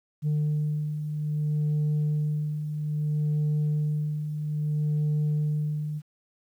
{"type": "beating tone pair", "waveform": "sine", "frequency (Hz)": [150, 150.61], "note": ["D3", "D3"], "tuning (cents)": [37, 44], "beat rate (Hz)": 0.61, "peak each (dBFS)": [-30, -23], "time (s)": [0.22, 6.02], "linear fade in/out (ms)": 50, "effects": ["tanh soft clip ceiling -21 dBFS", "10-bit"]}